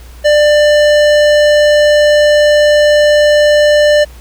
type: tone with hard clipping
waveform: sine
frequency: 594 Hz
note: D5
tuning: 20 cents sharp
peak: -7 dBFS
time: 0.24-4.05 s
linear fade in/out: 20 ms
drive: 16 dB
effects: added 60 Hz sine -31 dBFS peak until 4.2 s + pink hiss -41 dBFS RMS until 4.2 s